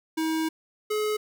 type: tone pair in turn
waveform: square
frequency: 319.4 / 425.4 Hz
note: D#4 / G#4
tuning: +45 / +42 cents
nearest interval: perfect fourth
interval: 497 cents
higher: second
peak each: -25 dBFS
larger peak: neither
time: 0.17-0.49 / 0.9-1.17 s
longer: first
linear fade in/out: 10 ms
effects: none